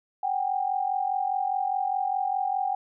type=tone pair together; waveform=sine; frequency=755 / 799.9 Hz; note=F#5 / G5; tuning=+35 / +35 cents; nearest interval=minor second; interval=100 cents; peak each=-27 dBFS; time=0.23-2.75 s; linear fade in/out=5 ms; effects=none